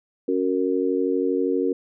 sine chord, F# major, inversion second, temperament just, 277.5 / 370 / 462.5 Hz, C#4 / F#4 / A#4, +2 / 0 / -14 cents, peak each -24 dBFS, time 0.28-1.73 s, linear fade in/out 5 ms, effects none

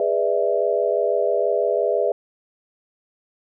sine chord, E dominant seventh, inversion first, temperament just, 412 / 494.4 / 593.3 / 659.3 Hz, G#4 / B4 / D5 / E5, -14 / +2 / +18 / 0 cents, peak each -23 dBFS, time 0-2.12 s, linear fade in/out 2 ms, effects none

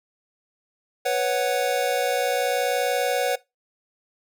square chord, B suspended second, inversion none, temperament equal, 493.9 / 554.4 / 740 Hz, B4 / C#5 / F#5, 0 / 0 / 0 cents, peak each -26 dBFS, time 1.05-3.36 s, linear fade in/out 10 ms, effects noise-tail reverb RT60 0.2 s tail -20 dB re dry

